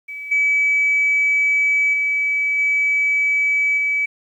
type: tone with level steps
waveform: sine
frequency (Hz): 2290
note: D7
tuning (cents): -44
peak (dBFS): -28 / -13 / -16 / -14 / -16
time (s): 0.08-4.06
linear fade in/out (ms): 10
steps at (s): 0.31 / 1.93 / 2.58 / 3.77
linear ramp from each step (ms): 10
effects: tanh soft clip ceiling -9 dBFS + 9-bit